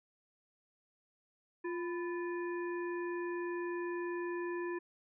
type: harmonic tone with a mistuned harmonic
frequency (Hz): 349.2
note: F4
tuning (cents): 0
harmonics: 1 / 3 / 5 / 7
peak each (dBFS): -36 / -45 / -46 / -54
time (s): 1.64-4.79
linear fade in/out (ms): 10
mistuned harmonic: 3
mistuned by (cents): -82
effects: none